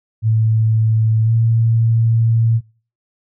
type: tone with pitch glide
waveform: sine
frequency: 110.8 to 114.11 Hz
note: A2 to A#2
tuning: +13 to -36 cents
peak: -11 dBFS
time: 0.22-2.61 s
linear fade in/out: 50 ms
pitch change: +51 cents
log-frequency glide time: 1.24-1.31 s
effects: noise-tail reverb RT60 0.4 s tail -23 dB re dry